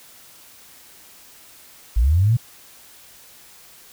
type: linear sweep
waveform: sine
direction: up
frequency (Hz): 49 to 123.47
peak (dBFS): -13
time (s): 1.96-2.37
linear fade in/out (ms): 10
effects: white hiss -47 dBFS RMS until 3.92 s